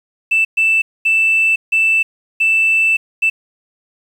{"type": "tone bursts at uneven times", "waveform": "sine", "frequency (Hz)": 2651, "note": "E7", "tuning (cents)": 9, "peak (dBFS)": -9, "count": 6, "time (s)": [[0.31, 0.45], [0.57, 0.82], [1.05, 1.56], [1.72, 2.03], [2.4, 2.97], [3.22, 3.3]], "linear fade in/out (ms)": 10, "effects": ["tanh soft clip ceiling -7 dBFS", "7-bit"]}